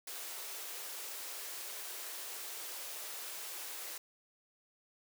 white high-pass noise, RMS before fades -44 dBFS, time 0.07-3.98 s, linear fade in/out 5 ms, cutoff 330 Hz, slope 48 dB/octave, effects none

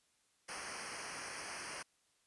pink noise with comb filter, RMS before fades -45 dBFS, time 0.48-1.83 s, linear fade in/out 10 ms, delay 0.27 ms, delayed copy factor -1, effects white hiss -75 dBFS RMS until 2.26 s + resampled to 24000 Hz

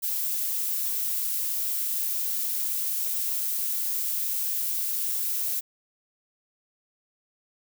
violet noise, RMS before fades -28 dBFS, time 0.02-5.61 s, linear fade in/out 20 ms, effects none

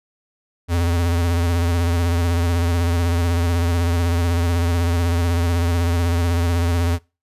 square tone with vibrato, 85.7 Hz, F2, 32 cents flat, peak -17 dBFS, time 0.68-6.99 s, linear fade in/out 50 ms, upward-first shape sine, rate 16 Hz, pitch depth 49 cents each way, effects noise-tail reverb RT60 0.3 s tail -24 dB re dry + resampled to 32000 Hz

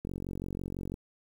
click train, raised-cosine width 3 ms, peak -24 dBFS, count 42, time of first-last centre 0.05-0.941 s, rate 46 Hz, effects 9-bit

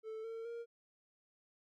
triangle tone with pitch steps, 440 / 453.4 / 467.2 Hz, A4 / A#4 / A#4, 0 / -48 / +4 cents, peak -40 dBFS, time 0.03-0.66 s, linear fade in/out 50 ms, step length 210 ms, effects none

